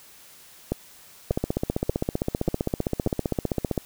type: two click trains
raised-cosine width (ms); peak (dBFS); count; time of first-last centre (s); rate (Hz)
2; -10 / -10; 39 / 5; 1.31-3.778 / 0.72-3.073; 15.4 / 1.7
effects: white hiss -50 dBFS RMS until 3.85 s